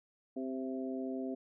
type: harmonic tone with a mistuned harmonic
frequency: 130.81 Hz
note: C3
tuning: in tune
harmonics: 2 / 3 / 4 / 5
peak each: -37 / -42 / -47 / -45 dBFS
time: 0.36-1.35 s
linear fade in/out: 10 ms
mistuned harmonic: 5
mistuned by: +23 cents
effects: none